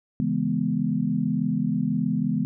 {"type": "chord", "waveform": "sine", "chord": "C# minor seventh", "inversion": "none", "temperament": "equal with one note detuned", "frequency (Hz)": [138.59, 164.81, 208.3, 246.9], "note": ["C#3", "E3", "G#3", "B3"], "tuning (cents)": [0, 0, 5, 0], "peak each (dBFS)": [-31, -27, -26, -26], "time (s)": [0.2, 2.45], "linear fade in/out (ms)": 0, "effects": []}